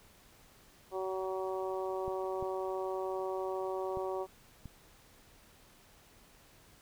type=harmonic tone; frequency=188.6 Hz; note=F#3; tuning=33 cents sharp; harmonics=2 / 3 / 4 / 5 / 6; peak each=-36 / -40 / -42 / -44 / -46 dBFS; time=0.91-4.27 s; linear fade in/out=50 ms
type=clicks; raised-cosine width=5 ms; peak=-33 dBFS; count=4; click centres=2.08 / 2.426 / 3.972 / 4.657 s
effects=pink hiss -61 dBFS RMS until 6.81 s